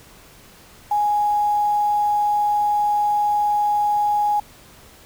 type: tone with quantisation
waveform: sine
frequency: 830.6 Hz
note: G#5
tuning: in tune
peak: -16 dBFS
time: 0.91-4.4 s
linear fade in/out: 5 ms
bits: 7
effects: pink hiss -47 dBFS RMS until 5.05 s